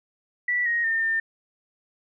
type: tone with pitch steps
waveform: sine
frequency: 1959 / 1876 / 1813 / 1800 Hz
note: B6 / A#6 / A#6 / A6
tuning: -15 / +11 / -49 / +39 cents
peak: -21 dBFS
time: 0.48-1.2 s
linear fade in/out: 5 ms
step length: 180 ms
effects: none